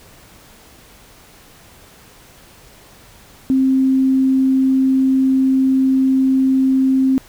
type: tone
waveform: sine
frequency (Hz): 264.3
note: C4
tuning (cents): +18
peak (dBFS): -11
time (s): 3.5-7.18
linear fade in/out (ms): 0
effects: pink hiss -45 dBFS RMS until 7.28 s